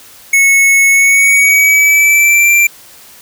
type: tone with pitch glide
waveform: square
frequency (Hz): 2200 to 2358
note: C#7 to D7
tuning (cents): -14 to +6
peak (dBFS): -6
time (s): 0.33-2.67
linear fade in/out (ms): 5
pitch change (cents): +120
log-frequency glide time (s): 0.9-2.51
effects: white hiss -38 dBFS RMS until 3.21 s